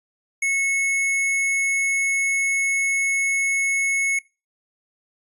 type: tone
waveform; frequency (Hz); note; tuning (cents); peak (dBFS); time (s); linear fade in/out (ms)
square; 2194; C#7; -18; -20; 0.42-4.19; 5
effects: noise-tail reverb RT60 0.3 s tail -23 dB re dry + resampled to 32000 Hz